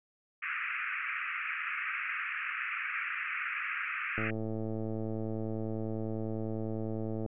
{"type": "band-pass noise", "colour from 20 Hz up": "white", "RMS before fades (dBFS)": -36, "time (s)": [0.42, 4.31], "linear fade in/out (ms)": 10, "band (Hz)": [1200, 2600], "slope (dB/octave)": 96}
{"type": "click train", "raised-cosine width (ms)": 2, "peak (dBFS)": -24, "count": 340, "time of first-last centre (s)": [4.18, 7.262], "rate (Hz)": 110}
{"effects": []}